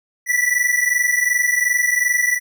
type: tone pair together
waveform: square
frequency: 1952.8 / 1975.5 Hz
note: B6 / B6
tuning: -20 / 0 cents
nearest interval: unison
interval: 20 cents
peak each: -19 dBFS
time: 0.26-2.4 s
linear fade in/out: 50 ms
effects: none